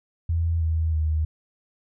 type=tone with pitch steps; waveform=sine; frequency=83.2 / 80.55 / 77.99 Hz; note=E2 / E2 / D#2; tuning=+17 / -39 / +5 cents; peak=-20 dBFS; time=0.29-1.25 s; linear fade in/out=5 ms; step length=320 ms; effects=none